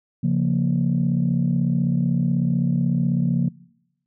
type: chord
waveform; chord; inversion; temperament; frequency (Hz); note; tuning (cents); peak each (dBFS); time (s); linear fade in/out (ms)
sine; Bb minor; first; equal; 138.59 / 174.61 / 233.1; Db3 / F3 / Bb3; 0 / 0 / 0; -21 / -20 / -23; 0.23-3.49; 10
effects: noise-tail reverb RT60 0.9 s tail -24 dB re dry + tanh soft clip ceiling -11 dBFS